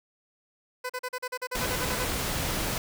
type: tone bursts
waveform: 15% pulse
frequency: 503 Hz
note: B4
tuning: 32 cents sharp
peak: -24 dBFS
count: 13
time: 0.84-2.048 s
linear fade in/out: 10 ms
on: 56 ms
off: 40 ms
type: noise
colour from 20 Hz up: pink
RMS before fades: -30 dBFS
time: 1.55-2.78 s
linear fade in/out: 2 ms
effects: none